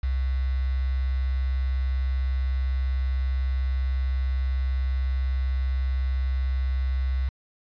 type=tone with quantisation; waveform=sine; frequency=65.41 Hz; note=C2; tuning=in tune; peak=-22 dBFS; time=0.03-7.29 s; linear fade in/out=5 ms; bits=7; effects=resampled to 11025 Hz